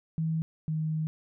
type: tone pair in turn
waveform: sine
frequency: 160.7 / 156.85 Hz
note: E3 / D#3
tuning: -44 / +14 cents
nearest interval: unison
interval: 42 cents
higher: first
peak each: -26 / -27 dBFS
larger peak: first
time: 0.18-0.42 / 0.68-1.07 s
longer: second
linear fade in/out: 0 ms
effects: none